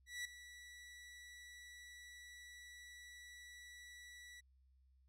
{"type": "tone with ADSR envelope", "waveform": "sawtooth", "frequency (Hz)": 1952, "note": "B6", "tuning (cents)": -21, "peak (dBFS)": -37, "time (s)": [0.06, 4.41], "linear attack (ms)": 190, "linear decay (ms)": 5, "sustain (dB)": -14, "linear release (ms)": 15, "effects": ["added 65 Hz sine -68 dBFS peak until 5.08 s", "low-pass 11000 Hz 12 dB/octave"]}